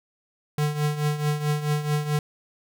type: tone with tremolo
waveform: square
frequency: 149.2 Hz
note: D3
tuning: 28 cents sharp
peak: -20 dBFS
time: 0.58-2.19 s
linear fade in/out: 2 ms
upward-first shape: triangle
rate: 4.6 Hz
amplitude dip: 75%
effects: none